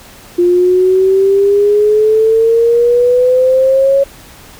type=exponential sweep; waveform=sine; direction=up; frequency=349.3 to 554.4 Hz; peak=-6 dBFS; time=0.38-4.04 s; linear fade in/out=10 ms; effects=pink hiss -37 dBFS RMS until 4.59 s